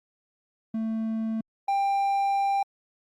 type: tone pair in turn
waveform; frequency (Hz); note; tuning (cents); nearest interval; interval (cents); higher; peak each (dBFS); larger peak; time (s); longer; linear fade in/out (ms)
triangle; 222.4 / 792.5; A3 / G5; +19 / +19; octave + minor seventh; 2200; second; -24 / -20; second; 0.74-1.41 / 1.68-2.63; second; 5
effects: Opus 48 kbps